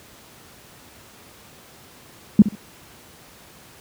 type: tone with echo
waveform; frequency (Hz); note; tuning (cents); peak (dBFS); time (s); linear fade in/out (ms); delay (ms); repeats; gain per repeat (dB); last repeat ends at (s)
sine; 207.7; G#3; 0; -4; 2.39-2.42; 2; 66; 2; -14; 2.552
effects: pink hiss -47 dBFS RMS until 3.8 s + high-pass 80 Hz 12 dB/octave